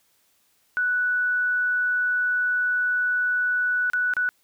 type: tone with dropouts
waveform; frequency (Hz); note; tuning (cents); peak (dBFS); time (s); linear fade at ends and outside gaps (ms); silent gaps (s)
sine; 1480; F#6; 0; -20; 0.77-4.29; 0; 3.9-3.934 / 4.137-4.167
effects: white hiss -65 dBFS RMS until 4.43 s